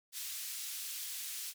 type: band-pass noise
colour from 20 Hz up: white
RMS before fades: -42 dBFS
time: 0.12-1.54 s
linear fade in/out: 50 ms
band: 2600 to 16000 Hz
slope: 12 dB/octave
effects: none